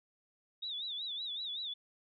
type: tone with vibrato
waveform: sine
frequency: 3662 Hz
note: A#7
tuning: 32 cents flat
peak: -37 dBFS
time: 0.62-1.74 s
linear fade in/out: 10 ms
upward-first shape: sine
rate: 5.3 Hz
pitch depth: 130 cents each way
effects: none